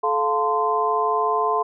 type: tone cluster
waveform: sine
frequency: 433.4 / 701 / 890 / 1035 Hz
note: A4 / F5 / A5 / C6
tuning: -26 / +6 / +20 / -19 cents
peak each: -24 / -25 / -27 / -21 dBFS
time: 0.03-1.63 s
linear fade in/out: 10 ms
effects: none